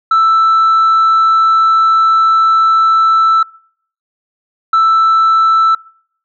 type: tone pair in turn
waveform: sine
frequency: 1323 / 1323 Hz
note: E6 / E6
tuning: +6 / +6 cents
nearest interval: unison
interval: 0 cents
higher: neither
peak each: -4 dBFS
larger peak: neither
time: 0.11-3.43 / 4.73-5.75 s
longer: first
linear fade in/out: 5 ms
effects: noise-tail reverb RT60 0.6 s tail -26 dB re dry + tanh soft clip ceiling -5 dBFS

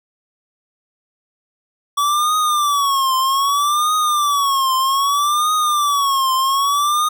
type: tone with vibrato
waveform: square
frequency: 1141 Hz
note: C#6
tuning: 50 cents sharp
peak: -15 dBFS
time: 1.97-7.09 s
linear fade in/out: 10 ms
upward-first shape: triangle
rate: 0.63 Hz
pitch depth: 160 cents each way
effects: none

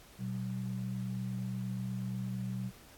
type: tone pair together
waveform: sine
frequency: 121.5 / 190 Hz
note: B2 / F#3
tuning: -28 / +46 cents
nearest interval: minor sixth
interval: 774 cents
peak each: -37 / -37 dBFS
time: 0.18-2.72 s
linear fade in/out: 50 ms
effects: pink hiss -57 dBFS RMS until 2.97 s + AAC 64 kbps

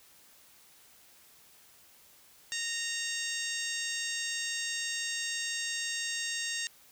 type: harmonic tone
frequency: 926 Hz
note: A#5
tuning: 12 cents flat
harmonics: 2 / 3 / 4 / 5 / 6 / 7 / 8 / 9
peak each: -38 / -40 / -40 / -43 / -41 / -41 / -42 / -44 dBFS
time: 2.52-6.67 s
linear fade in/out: 0 ms
effects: white hiss -59 dBFS RMS until 6.91 s

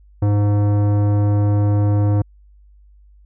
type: tone with tanh clipping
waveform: sine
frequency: 102.9 Hz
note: G#2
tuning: 16 cents flat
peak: -15 dBFS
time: 0.22-2.22 s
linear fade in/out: 5 ms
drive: 16 dB
effects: added 50 Hz sine -45 dBFS peak until 3.25 s

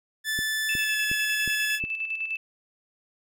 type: tone with pitch glide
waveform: sawtooth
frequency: 1750 to 1712 Hz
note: A6 to A6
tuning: -10 to -48 cents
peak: -22 dBFS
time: 0.24-1.8 s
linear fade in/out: 50 ms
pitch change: -38 cents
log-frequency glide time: 0.73-0.99 s
type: click train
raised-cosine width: 3 ms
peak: -23 dBFS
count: 5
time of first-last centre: 0.39-1.839 s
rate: 2.76 Hz
type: tone with tremolo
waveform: sine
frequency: 2636 Hz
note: E7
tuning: 1 cent flat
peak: -26 dBFS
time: 0.69-2.37 s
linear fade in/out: 2 ms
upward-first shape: square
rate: 9.9 Hz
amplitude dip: 50%
effects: none

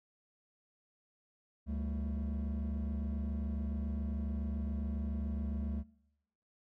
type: tone cluster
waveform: triangle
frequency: 71.7 / 196.3 / 223.5 Hz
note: D2 / G3 / A3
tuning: -41 / +3 / +27 cents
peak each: -32 / -39 / -38 dBFS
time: 1.66-5.84 s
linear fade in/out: 50 ms
effects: noise-tail reverb RT60 1.0 s tail -25 dB re dry + tanh soft clip ceiling -29 dBFS

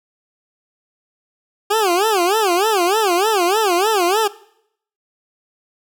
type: tone with vibrato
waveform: 20% pulse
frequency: 392 Hz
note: G4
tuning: in tune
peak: -9 dBFS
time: 1.7-4.28 s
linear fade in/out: 10 ms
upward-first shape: sine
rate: 3.3 Hz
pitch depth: 230 cents each way
effects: noise-tail reverb RT60 0.7 s tail -20 dB re dry

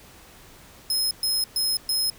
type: tone bursts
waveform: sawtooth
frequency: 5140 Hz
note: E8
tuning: 45 cents flat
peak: -19 dBFS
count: 4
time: 0.9-2.1 s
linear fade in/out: 2 ms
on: 210 ms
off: 120 ms
effects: pink hiss -49 dBFS RMS until 2.18 s

